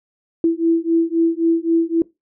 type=beating tone pair; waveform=sine; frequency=329.6 / 333.4 Hz; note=E4 / E4; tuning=0 / +20 cents; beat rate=3.8 Hz; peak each=-17 dBFS; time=0.44-2.02 s; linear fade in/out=2 ms; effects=noise-tail reverb RT60 0.2 s tail -21 dB re dry